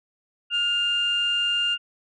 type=tone pair together; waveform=sine; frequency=1428.5 / 2803 Hz; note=F6 / F7; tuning=+39 / +6 cents; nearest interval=octave; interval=1167 cents; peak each=-28 / -20 dBFS; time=0.5-1.78 s; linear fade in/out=50 ms; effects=tanh soft clip ceiling -16 dBFS